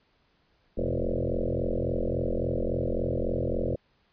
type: tone with frequency modulation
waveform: sine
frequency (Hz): 238.2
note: A#3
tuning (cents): +38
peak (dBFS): -25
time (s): 0.77-3.76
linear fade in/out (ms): 10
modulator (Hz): 43.6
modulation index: 7.7
effects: pink hiss -68 dBFS RMS until 4.12 s + resampled to 11025 Hz